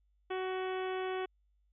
harmonic tone, 373.8 Hz, F#4, 18 cents sharp, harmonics 1 / 2 / 3 / 4 / 5 / 6 / 7 / 8 / 9, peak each -35 / -41 / -45 / -47 / -49 / -51 / -52 / -53 / -54 dBFS, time 0.3-1.26 s, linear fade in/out 10 ms, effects added 50 Hz sine -69 dBFS peak until 1.72 s

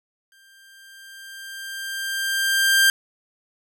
sawtooth tone with exponential growth, 1585 Hz, G6, 19 cents sharp, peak -9 dBFS, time 0.32-2.9 s, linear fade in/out 1 ms, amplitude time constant 560 ms, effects none

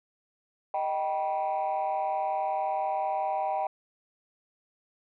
sine chord, Eb augmented, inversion none, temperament just, 622.3 / 777.8 / 972.3 Hz, Eb5 / G5 / B5, 0 / -14 / -27 cents, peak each -31 / -27 / -33 dBFS, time 0.74-3.67 s, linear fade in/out 2 ms, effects tanh soft clip ceiling -22 dBFS

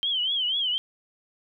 sine tone with vibrato, 3136 Hz, G7, in tune, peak -23 dBFS, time 0.03-0.78 s, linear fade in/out 0 ms, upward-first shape triangle, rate 4.1 Hz, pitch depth 150 cents each way, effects none

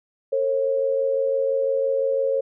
sine tone pair together, 454.1 / 540 Hz, A#4 / C#5, -45 / -45 cents, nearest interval minor third, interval 300 cents, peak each -25 / -20 dBFS, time 0.32-2.41 s, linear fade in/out 10 ms, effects none

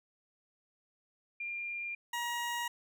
sine / 20% pulse tone pair in turn, 2397 / 951.3 Hz, D7 / A#5, +35 / +35 cents, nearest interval octave + major third, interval 1600 cents, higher first, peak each -36 / -29 dBFS, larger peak second, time 1.4-1.95 / 2.13-2.68 s, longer neither, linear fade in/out 5 ms, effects none

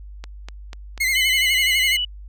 click train, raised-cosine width 0.2 ms, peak -18 dBFS, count 4, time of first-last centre 0.24-0.977 s, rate 4.07 Hz
40% pulse tone with vibrato, 2093 Hz, C7, in tune, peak -17 dBFS, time 1-1.97 s, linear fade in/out 10 ms, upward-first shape sine, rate 12 Hz, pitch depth 66 cents each way
sine tone with pitch glide, 3000 to 2955 Hz, F#7 to F#7, +23 to -3 cents, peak -20 dBFS, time 1.15-2.05 s, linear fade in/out 5 ms, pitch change -26 cents, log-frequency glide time 1.26-1.54 s
effects added 50 Hz sine -35 dBFS peak until 2.28 s

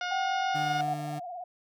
harmonic tone, 718 Hz, F5, 48 cents sharp, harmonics 1 / 2 / 3 / 4 / 5 / 6 / 7 / 8, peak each -34 / -34 / -41 / -41 / -43 / -50 / -47 / -48 dBFS, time 0.01-0.81 s, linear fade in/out 2 ms
sine tone with pitch glide, 765 to 738.5 Hz, G5 to F#5, -42 to -3 cents, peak -28 dBFS, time 0.11-0.94 s, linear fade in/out 5 ms, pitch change -61 cents, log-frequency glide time 0.61-0.7 s
30% pulse tone, 150 Hz, D3, 37 cents sharp, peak -32 dBFS, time 0.54-1.2 s, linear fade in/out 20 ms
sine tone with vibrato, 710 Hz, F5, 28 cents sharp, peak -36 dBFS, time 0.79-1.44 s, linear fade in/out 5 ms, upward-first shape triangle, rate 18 Hz, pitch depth 94 cents each way
effects none

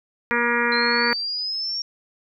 harmonic tone, 238 Hz, A#3, 36 cents sharp, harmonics 1 / 2 / 4 / 5 / 6 / 7 / 8 / 9 / 10, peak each -28 / -26 / -27 / -30 / -26 / -26 / -25 / -31 / -30 dBFS, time 0.31-1.13 s, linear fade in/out 0 ms
sine exponential sweep, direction up, 4103 to 5570 Hz, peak -24 dBFS, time 0.72-1.82 s, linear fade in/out 2 ms
effects none

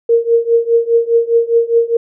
sine tone with tremolo, 464.4 Hz, A#4, 7 cents flat, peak -5 dBFS, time 0.09-1.97 s, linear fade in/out 5 ms, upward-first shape triangle, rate 4.9 Hz, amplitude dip 95%, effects none

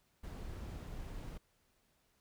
brown noise, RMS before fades -45 dBFS, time 0.23-1.38 s, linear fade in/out 10 ms, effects pink hiss -75 dBFS RMS until 2.2 s

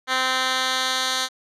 10% pulse tone with band-pass filter sweep, 259 Hz, C4, 17 cents flat, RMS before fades -23 dBFS, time 0.07-1.29 s, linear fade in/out 50 ms, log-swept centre 2500 to 4400 Hz, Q 1.1, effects resampled to 32000 Hz

